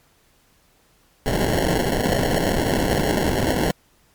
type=noise with sample-and-hold; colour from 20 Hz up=white; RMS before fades=-20 dBFS; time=1.26-3.71 s; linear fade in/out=0 ms; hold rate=1225 Hz; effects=pink hiss -59 dBFS RMS until 4.14 s + MP3 96 kbps